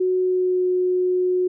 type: tone with pitch glide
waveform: sine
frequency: 368.8 to 364.6 Hz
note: F#4 to F#4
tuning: -6 to -25 cents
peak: -17 dBFS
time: 0-1.48 s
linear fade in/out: 10 ms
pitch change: -19 cents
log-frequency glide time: 0.19-0.67 s
effects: none